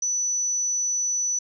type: tone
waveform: sine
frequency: 5960 Hz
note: F#8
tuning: 12 cents sharp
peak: -22 dBFS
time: 0.02-1.39 s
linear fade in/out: 5 ms
effects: none